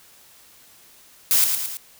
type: noise with echo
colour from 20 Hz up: blue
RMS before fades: -17 dBFS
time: 1.31-1.44 s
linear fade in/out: 0 ms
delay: 110 ms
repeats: 3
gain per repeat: -5 dB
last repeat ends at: 1.77 s
effects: white hiss -51 dBFS RMS until 1.99 s